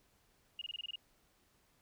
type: tone bursts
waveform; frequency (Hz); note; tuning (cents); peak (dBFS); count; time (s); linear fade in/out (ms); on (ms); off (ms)
sine; 2855; F7; +37; -39; 8; 0.59-0.957; 2; 24; 25
effects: pink hiss -72 dBFS RMS until 1.81 s